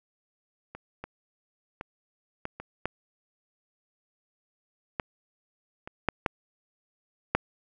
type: clicks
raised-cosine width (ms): 0.5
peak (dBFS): -25 / -22 / -21 / -18 / -23 / -13 / -13 / -24 / -8 / -9 / -6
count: 11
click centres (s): 0.75 / 1.04 / 1.811 / 2.454 / 2.6 / 2.856 / 4.998 / 5.875 / 6.087 / 6.262 / 7.35
effects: none